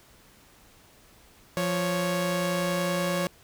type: tone pair together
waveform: sawtooth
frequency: 174.63 / 554.4 Hz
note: F3 / C#5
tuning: 0 / 0 cents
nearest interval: octave + minor sixth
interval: 2000 cents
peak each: -24 dBFS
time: 1.57-3.27 s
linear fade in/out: 0 ms
effects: pink hiss -56 dBFS RMS until 3.43 s